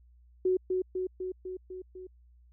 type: tone with echo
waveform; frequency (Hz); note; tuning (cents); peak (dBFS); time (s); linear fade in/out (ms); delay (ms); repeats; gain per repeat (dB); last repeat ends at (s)
sine; 370; F#4; 0; -23; 0.45-0.57; 5; 250; 6; -3; 2.07
effects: added 60 Hz sine -56 dBFS peak until 2.52 s